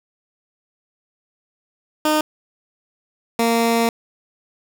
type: tone pair in turn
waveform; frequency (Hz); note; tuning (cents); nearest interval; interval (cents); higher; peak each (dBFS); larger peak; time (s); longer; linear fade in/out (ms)
15% pulse; 306.7 / 231.1; D#4 / A#3; -25 / -15; perfect fourth; 490; first; -9; neither; 2.05-2.21 / 3.39-3.89; second; 2
effects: none